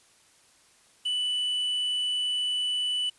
triangle tone with quantisation, 2977 Hz, F#7, 10 cents sharp, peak -24 dBFS, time 1.05-3.1 s, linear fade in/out 10 ms, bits 8, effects white hiss -60 dBFS RMS until 3.18 s + resampled to 24000 Hz

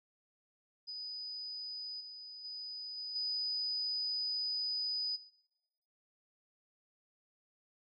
sine tone with level steps, 4978 Hz, D#8, in tune, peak -40 / -46 / -41 / -39 / -33 dBFS, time 0.87-5.17 s, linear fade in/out 20 ms, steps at 2 / 2.44 / 2.97 / 3.15 s, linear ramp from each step 10 ms, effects noise-tail reverb RT60 0.9 s tail -18 dB re dry

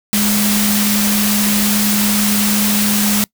sine tone in noise, 207.2 Hz, G#3, 4 cents flat, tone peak -15 dBFS, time 0.13-3.24 s, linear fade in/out 0 ms, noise white, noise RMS -17 dBFS, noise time 0.13-3.24 s, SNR -1 dB, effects noise-tail reverb RT60 0.1 s tail -25 dB re dry

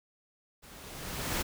pink noise with level ramp, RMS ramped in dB -53 to -30 dBFS, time 0.62-1.43 s, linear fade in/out 20 ms, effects none

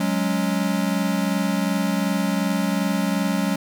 square chord, F# suspended second, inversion none, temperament equal, 185 / 207.7 / 277.2 Hz, F#3 / G#3 / C#4, 0 / 0 / 0 cents, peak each -24 / -25 / -27 dBFS, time 0-3.56 s, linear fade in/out 5 ms, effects none

